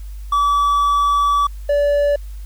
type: tone pair in turn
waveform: triangle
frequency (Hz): 1149 / 577.2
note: D6 / D5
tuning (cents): -38 / -30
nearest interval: octave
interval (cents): 1192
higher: first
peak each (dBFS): -11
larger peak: neither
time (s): 0.32-1.47 / 1.69-2.16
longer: first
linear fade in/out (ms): 5
effects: added 50 Hz sine -28 dBFS peak until 2.45 s + white hiss -51 dBFS RMS until 2.45 s

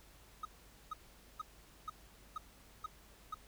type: tone bursts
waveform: triangle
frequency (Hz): 1261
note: D#6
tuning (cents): +23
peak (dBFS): -36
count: 7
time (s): 0.43-3.344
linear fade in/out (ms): 5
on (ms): 22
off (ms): 460
effects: added 50 Hz sine -63 dBFS peak until 3.47 s + pink hiss -62 dBFS RMS until 3.47 s

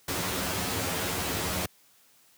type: noise with comb filter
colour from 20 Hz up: pink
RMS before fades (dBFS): -30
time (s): 0.08-1.66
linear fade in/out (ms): 5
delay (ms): 11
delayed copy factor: +0.8
effects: white hiss -61 dBFS RMS until 2.37 s + high-pass 80 Hz 12 dB/octave

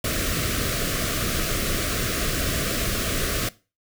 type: band-stop noise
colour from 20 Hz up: pink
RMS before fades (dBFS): -25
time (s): 0.04-3.49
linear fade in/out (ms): 5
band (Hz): 700 to 1100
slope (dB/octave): 96
effects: noise-tail reverb RT60 0.3 s tail -19 dB re dry

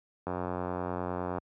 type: click train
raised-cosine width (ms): 1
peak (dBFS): -19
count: 101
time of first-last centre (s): 0.27-1.384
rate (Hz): 89.8
effects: high-pass 80 Hz 12 dB/octave

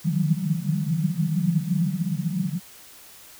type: band-pass noise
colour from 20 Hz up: white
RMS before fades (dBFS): -24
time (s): 0.04-2.6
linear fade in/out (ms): 20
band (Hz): 150 to 190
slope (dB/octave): 96
effects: white hiss -47 dBFS RMS until 3.39 s

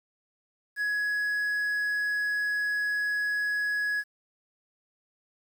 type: tone with quantisation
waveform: triangle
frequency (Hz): 1677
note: G#6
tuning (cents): +16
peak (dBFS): -24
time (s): 0.76-4.04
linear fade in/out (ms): 50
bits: 9
effects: none

